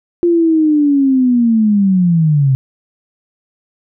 sine linear sweep, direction down, 349.2 to 129.6 Hz, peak -8 dBFS, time 0.23-2.55 s, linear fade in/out 0 ms, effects none

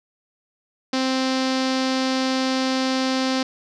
sawtooth tone with low-pass filter, 261.6 Hz, C4, in tune, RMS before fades -22 dBFS, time 0.93-3.43 s, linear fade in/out 5 ms, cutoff 4900 Hz, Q 2.8, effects none

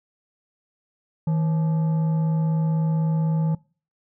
sine tone with frequency modulation, 160 Hz, D#3, 49 cents sharp, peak -17 dBFS, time 1.27-3.55 s, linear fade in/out 5 ms, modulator 704 Hz, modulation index 0.21, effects noise-tail reverb RT60 0.4 s tail -25 dB re dry + tanh soft clip ceiling -17 dBFS

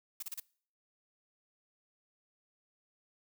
blue noise bursts, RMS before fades -40 dBFS, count 4, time 0.2-0.4 s, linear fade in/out 5 ms, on 26 ms, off 32 ms, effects noise-tail reverb RT60 0.5 s tail -23 dB re dry

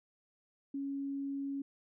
sine tone, 277.2 Hz, C#4, in tune, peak -35 dBFS, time 0.74-1.62 s, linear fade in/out 5 ms, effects none

